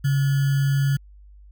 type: tone with sample-and-hold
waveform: sine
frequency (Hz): 138.59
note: C#3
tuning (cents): 0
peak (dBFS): -17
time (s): 0.04-0.97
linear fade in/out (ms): 10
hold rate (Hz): 1575
effects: added 50 Hz sine -44 dBFS peak until 1.51 s